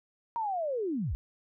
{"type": "linear sweep", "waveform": "sine", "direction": "down", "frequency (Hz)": [950, 43.01], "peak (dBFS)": -29, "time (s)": [0.36, 1.15], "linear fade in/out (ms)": 0, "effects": []}